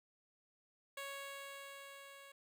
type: tone with level ramp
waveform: 10% pulse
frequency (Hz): 554.4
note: C#5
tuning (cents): 0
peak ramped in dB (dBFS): -35 to -47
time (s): 0.97-2.32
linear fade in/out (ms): 5
effects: none